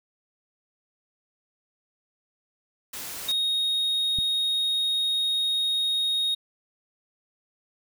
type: noise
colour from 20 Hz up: white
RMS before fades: -36 dBFS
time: 2.93-3.32 s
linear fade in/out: 5 ms
type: tone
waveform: triangle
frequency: 3735 Hz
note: A#7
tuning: 3 cents sharp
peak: -21 dBFS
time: 3.28-6.35 s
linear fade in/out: 10 ms
type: click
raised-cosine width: 5 ms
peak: -22 dBFS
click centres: 4.187 s
effects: none